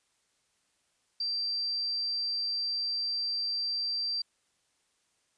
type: tone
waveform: sine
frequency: 4699 Hz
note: D8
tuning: in tune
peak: -29 dBFS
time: 1.2-4.22 s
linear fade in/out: 5 ms
effects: white hiss -73 dBFS RMS until 5.37 s + resampled to 22050 Hz